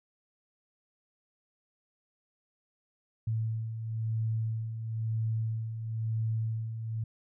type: beating tone pair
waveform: sine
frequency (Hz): 110.8 / 111.8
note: A2 / A2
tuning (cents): +13 / +28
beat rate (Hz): 1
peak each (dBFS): -38 / -30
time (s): 3.27-7.04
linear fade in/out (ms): 5
effects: none